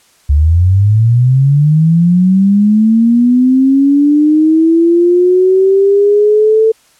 sine linear sweep, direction up, 69.3 to 446.2 Hz, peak -5 dBFS, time 0.29-6.72 s, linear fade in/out 10 ms, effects white hiss -49 dBFS RMS until 6.99 s + low-pass 10000 Hz 12 dB/octave

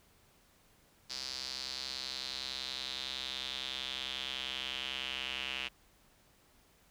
square tone with band-pass filter sweep, 65.41 Hz, C2, in tune, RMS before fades -40 dBFS, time 1.09-5.69 s, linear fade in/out 20 ms, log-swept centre 4800 to 2800 Hz, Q 4.9, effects pink hiss -66 dBFS RMS until 6.9 s

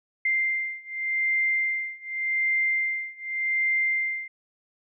sine beating tone pair, 2093 / 2093.86 Hz, C7 / C7, 0 / +1 cents, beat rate 0.86 Hz, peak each -27 / -26 dBFS, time 0.25-4.28 s, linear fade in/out 5 ms, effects none

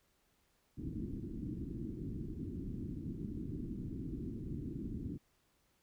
white low-pass noise, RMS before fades -42 dBFS, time 0.77-5.18 s, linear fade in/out 20 ms, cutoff 330 Hz, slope 48 dB/octave, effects pink hiss -75 dBFS RMS until 5.82 s

